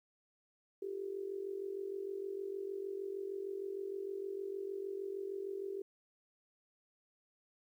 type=tone with amplitude modulation; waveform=sine; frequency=392 Hz; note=G4; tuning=in tune; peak=-35 dBFS; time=0.82-5.82 s; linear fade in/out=5 ms; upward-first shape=sine; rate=46.5 Hz; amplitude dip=75%; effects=12-bit

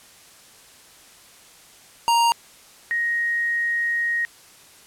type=tone pair in turn; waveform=square / sine; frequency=934 / 1875.6 Hz; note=A#5 / A#6; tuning=+3 / +10 cents; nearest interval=octave; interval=1207 cents; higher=second; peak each=-16 / -20 dBFS; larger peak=first; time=2.08-2.32 / 2.91-4.25 s; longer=second; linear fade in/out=0 ms; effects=white hiss -49 dBFS RMS until 4.86 s + low-pass 11000 Hz 12 dB/octave

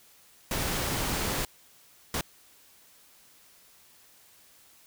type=noise bursts at uneven times; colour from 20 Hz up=pink; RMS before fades=-30 dBFS; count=2; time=0.51-1.45 / 2.14-2.21 s; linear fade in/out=2 ms; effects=white hiss -58 dBFS RMS until 4.86 s

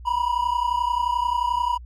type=tone pair together; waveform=triangle; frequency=956.4 / 987.8 Hz; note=A#5 / B5; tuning=+44 / 0 cents; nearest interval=minor second; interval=56 cents; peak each=-21 dBFS; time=0.05-1.78 s; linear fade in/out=20 ms; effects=added 60 Hz sine -37 dBFS peak until 1.85 s + MP3 64 kbps

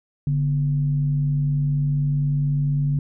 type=tone with frequency modulation; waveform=sine; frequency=144.2 Hz; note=D3; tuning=31 cents flat; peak=-18 dBFS; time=0.27-2.99 s; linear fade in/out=2 ms; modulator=99.7 Hz; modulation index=0.32; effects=none

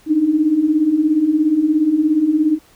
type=beating tone pair; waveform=sine; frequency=293.7 / 310.7 Hz; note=D4 / D#4; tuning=0 / -2 cents; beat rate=17 Hz; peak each=-19 / -13 dBFS; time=0.06-2.59 s; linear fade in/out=50 ms; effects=pink hiss -51 dBFS RMS until 2.75 s

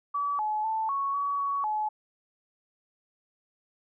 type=tone with pitch steps; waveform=sine; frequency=1146 / 854 / 882 / 1109 / 1131 / 1122 / 854 Hz; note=D6 / G#5 / A5 / C#6 / C#6 / C#6 / G#5; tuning=-43 / +48 / +4 / 0 / +34 / +21 / +48 cents; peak=-26 dBFS; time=0.14-1.89 s; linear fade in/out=10 ms; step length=250 ms; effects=none

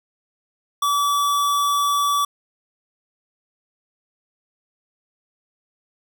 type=tone; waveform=square; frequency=1150 Hz; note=D6; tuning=37 cents flat; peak=-18 dBFS; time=0.82-2.25 s; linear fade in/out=5 ms; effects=none

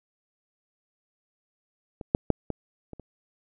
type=clicks; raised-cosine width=2 ms; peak=-23 / -6 / -6 / -16 / -26 / -28 dBFS; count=6; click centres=2.012 / 2.149 / 2.303 / 2.503 / 2.933 / 2.997 s; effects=none

